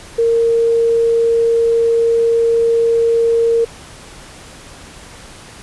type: tone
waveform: sine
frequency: 461.8 Hz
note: A#4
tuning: 16 cents flat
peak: -10 dBFS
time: 0.18-3.65 s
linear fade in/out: 10 ms
effects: pink hiss -37 dBFS RMS until 5.62 s + resampled to 24000 Hz